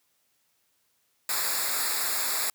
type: noise with comb filter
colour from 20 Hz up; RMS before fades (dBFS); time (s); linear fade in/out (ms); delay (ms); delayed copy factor
white; -28; 1.29-2.5; 2; 0.33; -0.9
effects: white hiss -71 dBFS RMS until 2.54 s + high-pass 60 Hz 12 dB/octave